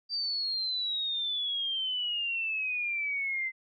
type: exponential sweep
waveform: sine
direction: down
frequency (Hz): 4699 to 2056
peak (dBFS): -29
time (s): 0.09-3.52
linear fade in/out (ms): 50
effects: none